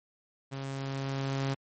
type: tone with level ramp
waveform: sawtooth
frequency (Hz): 136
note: C#3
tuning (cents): -33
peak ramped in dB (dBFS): -32 to -24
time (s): 0.51-1.55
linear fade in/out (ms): 20
effects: MP3 32 kbps